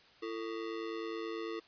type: ring-modulated tone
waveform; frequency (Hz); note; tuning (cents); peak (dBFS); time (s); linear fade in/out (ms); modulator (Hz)
square; 392; G4; 0; -35; 0.22-1.6; 10; 54.6
effects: white hiss -61 dBFS RMS until 1.67 s + resampled to 11025 Hz